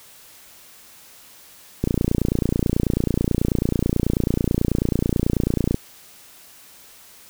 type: click train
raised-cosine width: 3 ms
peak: -6 dBFS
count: 115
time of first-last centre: 1.84-5.744 s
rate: 29.2 Hz
effects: white hiss -47 dBFS RMS until 7.29 s